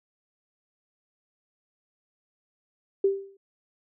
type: tone with exponential decay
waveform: sine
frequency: 392.5 Hz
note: G4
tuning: 2 cents sharp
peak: -16 dBFS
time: 3.04-3.37 s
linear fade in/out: 5 ms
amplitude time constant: 70 ms
effects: none